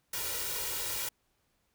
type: noise with comb filter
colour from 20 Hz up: white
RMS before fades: -35 dBFS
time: 0.13-1.09 s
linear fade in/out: 5 ms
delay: 2.1 ms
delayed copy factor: +0.8
effects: pink hiss -75 dBFS RMS until 1.74 s